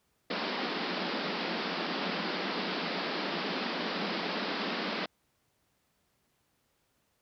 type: band-pass noise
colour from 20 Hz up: pink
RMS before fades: -34 dBFS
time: 0.3-5.06 s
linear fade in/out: 5 ms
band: 170 to 5100 Hz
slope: 96 dB/octave
effects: pink hiss -74 dBFS RMS until 7.21 s + high-pass 60 Hz 12 dB/octave